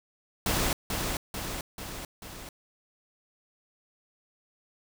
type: noise with echo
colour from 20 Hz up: pink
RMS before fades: -27 dBFS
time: 0.46-0.73 s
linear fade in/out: 2 ms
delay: 440 ms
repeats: 4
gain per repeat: -4 dB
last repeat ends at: 2.49 s
effects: none